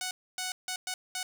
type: tone bursts at uneven times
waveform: 5% pulse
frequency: 740 Hz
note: F#5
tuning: in tune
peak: -21 dBFS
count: 5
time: 0.01-0.11 / 0.38-0.52 / 0.68-0.76 / 0.87-0.94 / 1.15-1.23 s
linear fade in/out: 2 ms
effects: none